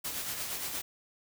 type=noise with tremolo; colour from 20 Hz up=white; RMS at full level=-35 dBFS; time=0.04-0.82 s; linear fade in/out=10 ms; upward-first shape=sine; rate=8.6 Hz; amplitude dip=40%; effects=none